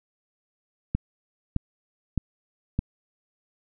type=click train; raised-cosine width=5 ms; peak=-11 dBFS; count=4; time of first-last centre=0.95-2.79 s; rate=1.63 Hz; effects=none